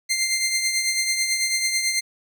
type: tone with tremolo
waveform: 15% pulse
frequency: 2093 Hz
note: C7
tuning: in tune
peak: -12 dBFS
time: 0.09-2.01 s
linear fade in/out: 20 ms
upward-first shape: triangle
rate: 9.1 Hz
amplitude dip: 55%
effects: none